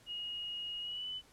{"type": "tone with pitch glide", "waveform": "sine", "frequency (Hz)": [2878, 3002], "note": ["F#7", "F#7"], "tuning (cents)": [-49, 24], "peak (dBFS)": -38, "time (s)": [0.06, 1.22], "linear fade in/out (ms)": 50, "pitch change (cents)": 73, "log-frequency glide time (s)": [0.81, 1.09], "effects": ["pink hiss -63 dBFS RMS until 1.32 s", "low-pass 11000 Hz 12 dB/octave"]}